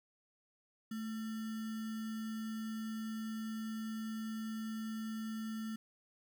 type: tone with sample-and-hold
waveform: sine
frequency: 220 Hz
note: A3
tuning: in tune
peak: -38 dBFS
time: 0.91-5.76 s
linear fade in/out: 5 ms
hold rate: 1575 Hz
effects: none